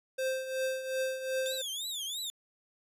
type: tone with tremolo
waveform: square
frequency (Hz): 523.3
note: C5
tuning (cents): 0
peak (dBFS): -29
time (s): 0.18-1.62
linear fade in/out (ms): 10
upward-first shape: triangle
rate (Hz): 2.7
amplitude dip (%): 70
type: tone with vibrato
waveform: sawtooth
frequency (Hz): 3518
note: A7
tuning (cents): -1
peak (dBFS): -32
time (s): 1.46-2.3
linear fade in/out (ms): 0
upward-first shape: triangle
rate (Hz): 3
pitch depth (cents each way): 230
effects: resampled to 32000 Hz